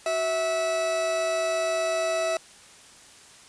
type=tone pair together; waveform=40% pulse; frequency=370.7 / 653 Hz; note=F#4 / E5; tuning=+3 / -17 cents; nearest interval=minor seventh; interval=980 cents; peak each=-35 / -23 dBFS; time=0.06-2.37 s; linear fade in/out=2 ms; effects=white hiss -50 dBFS RMS until 3.48 s + resampled to 22050 Hz